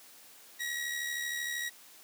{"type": "tone with amplitude modulation", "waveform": "sawtooth", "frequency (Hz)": 1910, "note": "A#6", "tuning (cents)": 42, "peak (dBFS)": -28, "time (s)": [0.59, 1.7], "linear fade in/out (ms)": 20, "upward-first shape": "sine", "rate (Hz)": 72.9, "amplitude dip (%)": 45, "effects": ["white hiss -55 dBFS RMS until 2.03 s", "high-pass 200 Hz 12 dB/octave"]}